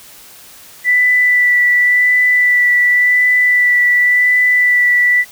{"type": "tone with vibrato", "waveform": "sine", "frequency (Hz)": 1975.5, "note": "B6", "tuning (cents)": 0, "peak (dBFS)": -8, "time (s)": [0.84, 5.25], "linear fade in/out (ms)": 50, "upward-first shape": "sine", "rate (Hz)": 0.91, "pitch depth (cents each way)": 13, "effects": ["white hiss -39 dBFS RMS until 5.31 s"]}